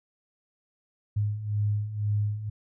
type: beating tone pair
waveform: sine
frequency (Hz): 102.9 / 104.9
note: G#2 / G#2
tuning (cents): -16 / +18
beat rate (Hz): 2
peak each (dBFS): -31 / -26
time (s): 1.16-2.5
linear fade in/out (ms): 10
effects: none